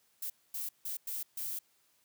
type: noise bursts at uneven times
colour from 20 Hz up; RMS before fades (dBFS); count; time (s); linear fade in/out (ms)
violet; -38; 5; 0.22-0.3 / 0.54-0.69 / 0.85-0.97 / 1.07-1.23 / 1.37-1.59; 5
effects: white hiss -71 dBFS RMS until 2.04 s + high-pass 60 Hz 12 dB/octave